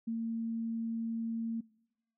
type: tone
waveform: sine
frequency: 227.8 Hz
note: A#3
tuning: 40 cents flat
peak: -32 dBFS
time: 0.07-1.61 s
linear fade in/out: 10 ms
effects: noise-tail reverb RT60 0.9 s tail -24 dB re dry